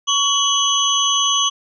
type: tone cluster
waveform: sine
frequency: 1120 / 2970 / 3311 / 6160 Hz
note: C#6 / F#7 / G#7 / G8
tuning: +18 / +6 / -6 / -31 cents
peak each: -20 dBFS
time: 0.07-1.5 s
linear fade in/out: 20 ms
effects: none